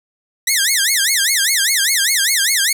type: tone with vibrato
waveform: 10% pulse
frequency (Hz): 1864.7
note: A#6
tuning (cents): 0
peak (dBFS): -4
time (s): 0.47-2.73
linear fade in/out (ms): 5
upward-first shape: sine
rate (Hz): 5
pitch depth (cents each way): 290
effects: 7-bit